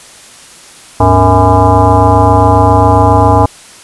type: tone with frequency modulation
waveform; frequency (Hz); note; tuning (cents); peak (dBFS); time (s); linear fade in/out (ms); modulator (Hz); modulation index
sine; 466.2; A#4; 0; -3; 1-3.46; 5; 181; 3.1
effects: white hiss -35 dBFS RMS until 3.83 s + resampled to 24000 Hz